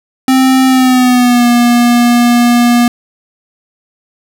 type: tone with pitch glide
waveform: square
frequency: 261.6 to 239.9 Hz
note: C4 to A#3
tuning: 0 to +50 cents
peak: -6 dBFS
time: 0.28-2.88 s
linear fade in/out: 2 ms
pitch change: -150 cents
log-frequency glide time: 0.67-1.47 s
effects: none